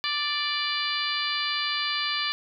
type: harmonic tone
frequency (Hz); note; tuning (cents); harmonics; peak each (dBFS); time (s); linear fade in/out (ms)
587.3; D5; 0; 2 / 3 / 4 / 5 / 6 / 7 / 8; -33 / -33 / -33 / -33 / -33 / -33 / -33; 0.04-2.32; 0
effects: none